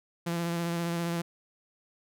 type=tone with vibrato; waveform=sawtooth; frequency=170 Hz; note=F3; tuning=46 cents flat; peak=-25 dBFS; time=0.26-1.22 s; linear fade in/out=10 ms; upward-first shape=sine; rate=15 Hz; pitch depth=19 cents each way; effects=none